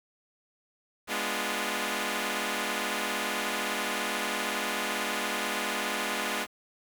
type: chord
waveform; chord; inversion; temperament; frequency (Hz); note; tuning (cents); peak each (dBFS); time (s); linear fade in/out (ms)
5% pulse; G# diminished seventh; none; equal; 207.7 / 246.9 / 293.7 / 349.2; G#3 / B3 / D4 / F4; 0 / 0 / 0 / 0; -22 / -23 / -25 / -24; 1.07-6.47; 50
effects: 9-bit